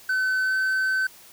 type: tone with pitch glide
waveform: triangle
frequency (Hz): 1520 to 1530.6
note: F#6 to G6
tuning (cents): +46 to -42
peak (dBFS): -19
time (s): 0.09-1.07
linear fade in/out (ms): 5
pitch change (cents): +12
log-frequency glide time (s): 0.43-0.56
effects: white hiss -49 dBFS RMS until 1.32 s